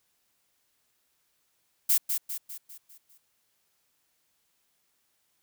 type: noise with echo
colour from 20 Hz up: violet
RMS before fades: -22 dBFS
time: 1.89-1.98 s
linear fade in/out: 10 ms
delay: 200 ms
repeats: 6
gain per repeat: -6 dB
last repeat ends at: 3.18 s
effects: white hiss -73 dBFS RMS until 5.42 s